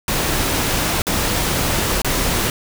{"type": "noise with dropouts", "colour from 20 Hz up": "pink", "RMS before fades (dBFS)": -19, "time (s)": [0.08, 2.5], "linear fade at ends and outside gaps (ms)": 1, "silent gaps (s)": [[1.02, 1.068], [2.018, 2.046]], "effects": []}